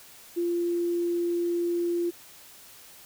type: tone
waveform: sine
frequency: 345.4 Hz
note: F4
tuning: 19 cents flat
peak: -24 dBFS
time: 0.36-2.11 s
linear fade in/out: 20 ms
effects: white hiss -50 dBFS RMS until 3.05 s